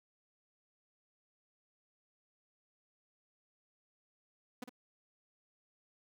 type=tone with echo; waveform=sawtooth; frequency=248.6 Hz; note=B3; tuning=12 cents sharp; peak=-36 dBFS; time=4.62-4.64 s; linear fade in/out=5 ms; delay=54 ms; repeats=1; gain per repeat=-7 dB; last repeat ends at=4.694 s; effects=13-bit